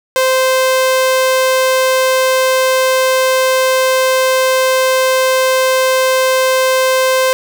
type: tone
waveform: sawtooth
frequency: 520 Hz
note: C5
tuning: 11 cents flat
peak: -6 dBFS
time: 0.16-7.33 s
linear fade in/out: 0 ms
effects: none